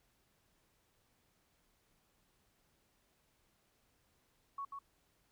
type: tone with echo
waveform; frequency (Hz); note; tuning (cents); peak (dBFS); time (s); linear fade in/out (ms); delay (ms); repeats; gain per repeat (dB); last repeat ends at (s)
sine; 1112; C#6; +5; -39; 4.58-4.65; 5; 140; 1; -4; 4.79
effects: pink hiss -75 dBFS RMS until 5.31 s

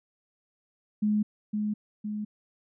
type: tone with echo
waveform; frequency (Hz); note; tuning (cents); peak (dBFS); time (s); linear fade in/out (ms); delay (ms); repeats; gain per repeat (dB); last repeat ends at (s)
sine; 210.7; G#3; +25; -22; 1.02-1.23; 10; 510; 2; -4; 2.25
effects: none

